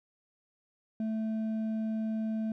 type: tone with hard clipping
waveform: sine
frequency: 220 Hz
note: A3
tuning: in tune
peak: -31 dBFS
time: 1-2.52 s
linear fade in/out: 2 ms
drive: 4 dB
effects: none